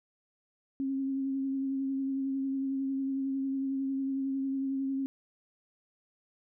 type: tone with vibrato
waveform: sine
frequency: 270 Hz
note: C#4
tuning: 45 cents flat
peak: -29 dBFS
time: 0.8-5.06 s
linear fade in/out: 0 ms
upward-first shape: triangle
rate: 11 Hz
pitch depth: 23 cents each way
effects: none